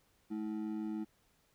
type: ring-modulated tone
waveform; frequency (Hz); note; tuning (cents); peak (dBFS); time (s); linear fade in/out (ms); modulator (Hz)
triangle; 268.6; C4; +46; -31; 0.3-1.05; 20; 53.4
effects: pink hiss -72 dBFS RMS until 1.54 s